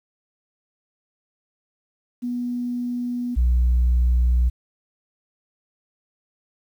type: tone pair in turn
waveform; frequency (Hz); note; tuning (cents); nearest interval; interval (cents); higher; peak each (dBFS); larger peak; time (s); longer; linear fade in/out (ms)
sine; 243.9 / 60.98; B3 / B1; -21 / -21; 2 octaves; 2400; first; -23 / -13; second; 2.22-3.36 / 3.36-4.5; neither; 20
effects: tanh soft clip ceiling -13 dBFS + 9-bit